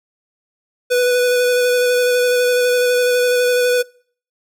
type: tone with vibrato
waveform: square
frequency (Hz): 493.9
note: B4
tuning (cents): 0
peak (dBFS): -13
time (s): 0.9-3.83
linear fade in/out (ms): 20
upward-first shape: square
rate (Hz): 12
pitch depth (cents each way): 10
effects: noise-tail reverb RT60 0.5 s tail -24 dB re dry